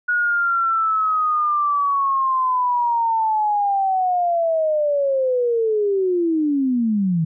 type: linear sweep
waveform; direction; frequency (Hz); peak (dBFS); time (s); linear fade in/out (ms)
sine; down; 1458 to 155.7; -16; 0.08-7.25; 10
effects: none

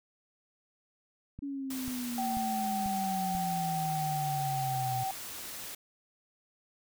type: click train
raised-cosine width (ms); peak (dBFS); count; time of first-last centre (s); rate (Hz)
5; -30; 5; 1.39-3.351; 2.04
type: exponential sweep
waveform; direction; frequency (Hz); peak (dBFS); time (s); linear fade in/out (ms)
sine; down; 283.6 to 121; -34; 1.42-5.04; 10
type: noise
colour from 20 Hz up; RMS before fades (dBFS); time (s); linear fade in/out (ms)
white; -42; 1.7-5.75; 5
type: tone with vibrato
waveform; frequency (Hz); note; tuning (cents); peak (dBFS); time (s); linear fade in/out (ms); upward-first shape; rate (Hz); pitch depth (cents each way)
sine; 768; G5; -36; -31; 2.18-5.11; 2; sine; 20; 21
effects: none

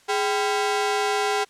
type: ring-modulated tone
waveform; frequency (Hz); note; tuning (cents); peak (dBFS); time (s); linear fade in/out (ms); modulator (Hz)
sawtooth; 598; D5; +31; -14; 0.08-1.45; 20; 182
effects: white hiss -56 dBFS RMS until 1.49 s + low-pass 8000 Hz 12 dB/octave

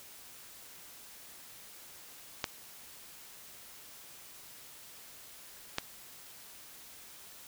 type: clicks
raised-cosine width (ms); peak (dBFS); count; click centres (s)
0.2; -13; 2; 2.442 / 5.784
effects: white hiss -52 dBFS RMS until 7.47 s

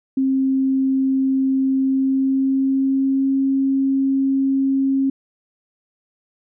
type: tone with pitch glide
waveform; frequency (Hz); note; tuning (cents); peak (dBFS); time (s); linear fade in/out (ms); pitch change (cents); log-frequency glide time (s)
sine; 266.3 to 270; C4 to C#4; +31 to -45; -15; 0.17-5.1; 5; +24; 1.77-3.36
effects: none

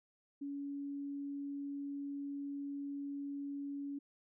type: tone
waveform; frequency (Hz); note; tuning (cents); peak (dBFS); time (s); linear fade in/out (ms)
sine; 282.1; C#4; +30; -39; 0.41-3.99; 10
effects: none

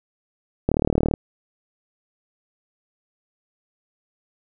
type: click train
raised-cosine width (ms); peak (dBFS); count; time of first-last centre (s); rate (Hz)
2; -5; 18; 0.69-1.139; 37.9
effects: none

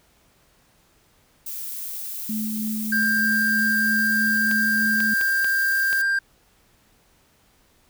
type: noise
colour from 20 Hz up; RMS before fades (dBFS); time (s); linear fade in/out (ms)
violet; -32; 1.46-6.02; 5
type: tone with tremolo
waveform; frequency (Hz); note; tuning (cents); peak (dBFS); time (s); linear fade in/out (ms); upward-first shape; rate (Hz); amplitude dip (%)
sine; 216.2; A3; -30; -24; 2.29-5.14; 5; triangle; 3.2; 25
type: tone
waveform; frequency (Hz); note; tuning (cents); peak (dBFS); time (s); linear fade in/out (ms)
triangle; 1589; G6; +23; -17; 2.92-6.19; 5
type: clicks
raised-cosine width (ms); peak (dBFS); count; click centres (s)
0.2; -15; 5; 4.513 / 5.004 / 5.212 / 5.445 / 5.929
effects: pink hiss -60 dBFS RMS until 7.89 s

